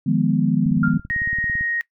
sine chord, F half-diminished seventh, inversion third, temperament equal with one note detuned, 153.51 / 174.61 / 207.7 / 246.9 Hz, Eb3 / F3 / Ab3 / Cb4, -23 / 0 / 0 / 0 cents, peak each -21 dBFS, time 0.06-0.98 s, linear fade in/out 10 ms
click train, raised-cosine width 5 ms, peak -21 dBFS, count 18, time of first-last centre 0.66-1.61 s, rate 17.9 Hz
sine tone with exponential decay, 1396.9 Hz, F6, in tune, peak -17 dBFS, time 0.83-1.07 s, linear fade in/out 5 ms, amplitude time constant 52 ms
sine tone, 1873 Hz, A#6, 8 cents sharp, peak -21 dBFS, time 1.1-1.81 s, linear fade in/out 0 ms
effects noise-tail reverb RT60 0.1 s tail -19 dB re dry

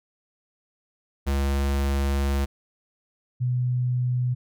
square / sine tone pair in turn, 69.3 / 124.55 Hz, C#2 / B2, 0 / +15 cents, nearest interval minor seventh, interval 1015 cents, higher second, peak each -22 / -21 dBFS, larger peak second, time 1.26-2.46 / 3.4-4.35 s, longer first, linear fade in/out 20 ms, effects none

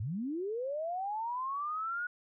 sine linear sweep, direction up, 90.7 to 1466 Hz, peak -33 dBFS, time 0-2.07 s, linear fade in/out 5 ms, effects none

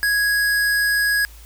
square tone, 1661.2 Hz, G#6, in tune, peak -17 dBFS, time 0.03-1.25 s, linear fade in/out 0 ms, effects added 55 Hz sine -40 dBFS peak until 1.45 s + white hiss -48 dBFS RMS until 1.45 s

